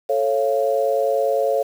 sine chord, A augmented, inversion none, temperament just, 440 / 550 / 687.5 Hz, A4 / C#5 / E#5, 0 / -14 / -27 cents, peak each -22 / -19 / -23 dBFS, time 0.09-1.63 s, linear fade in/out 10 ms, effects 7-bit

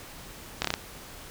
slowing click train, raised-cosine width 0.2 ms, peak -8 dBFS, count 5, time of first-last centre 0.62-0.739 s, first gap 25 ms, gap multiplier 1.12, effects pink hiss -45 dBFS RMS until 1.3 s

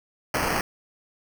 violet noise with sample-and-hold, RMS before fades -25 dBFS, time 0.34-0.61 s, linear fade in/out 2 ms, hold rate 3675 Hz, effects none

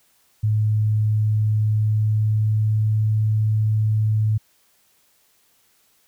sine tone with pitch glide, 107.3 to 108.11 Hz, A2 to A2, -43 to -30 cents, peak -16 dBFS, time 0.43-4.38 s, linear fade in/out 10 ms, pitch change +13 cents, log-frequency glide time 1.65-3.1 s, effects white hiss -61 dBFS RMS until 6.07 s

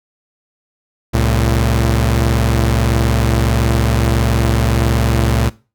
sawtooth tone pair together, 67.32 / 113.1 Hz, C2 / A2, +50 / +48 cents, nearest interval major sixth, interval 898 cents, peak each -11 dBFS, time 1.13-5.5 s, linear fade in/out 20 ms, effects noise-tail reverb RT60 0.3 s tail -19 dB re dry

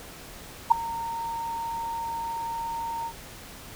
sine tone with ADSR envelope, 921 Hz, A#5, 21 cents flat, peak -9 dBFS, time 0.7-3.13 s, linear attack 17 ms, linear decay 5 ms, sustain -20 dB, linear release 68 ms, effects pink hiss -44 dBFS RMS until 3.75 s

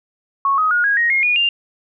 sine tone with pitch steps, 1103 / 1259.7 / 1438.7 / 1643.1 / 1876.6 / 2143 / 2448 / 2795 Hz, C#6 / D#6 / F#6 / G#6 / A#6 / C7 / D#7 / F7, -9 / +21 / -49 / -19 / +11 / +41 / -29 / +1 cents, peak -13 dBFS, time 0.45-1.49 s, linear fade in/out 2 ms, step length 130 ms, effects none

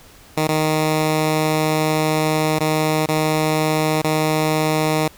10% pulse tone with dropouts, 155.56 Hz, D#3, in tune, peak -8 dBFS, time 0.37-5.08 s, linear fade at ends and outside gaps 5 ms, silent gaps 0.474-0.486 / 2.589-2.605 / 3.061-3.086 / 4.018-4.042 s, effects pink hiss -46 dBFS RMS until 5.17 s

